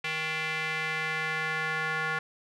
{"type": "tone with band-pass filter sweep", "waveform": "square", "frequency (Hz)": 157.5, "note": "D#3", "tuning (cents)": 21, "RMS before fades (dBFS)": -31, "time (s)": [0.04, 2.19], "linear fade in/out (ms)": 5, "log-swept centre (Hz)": [2400, 1600], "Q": 2.7, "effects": []}